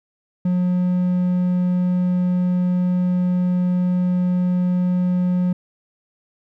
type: tone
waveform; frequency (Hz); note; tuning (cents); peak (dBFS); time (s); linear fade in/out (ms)
triangle; 180.1; F#3; -46; -14; 0.45-5.53; 5
effects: none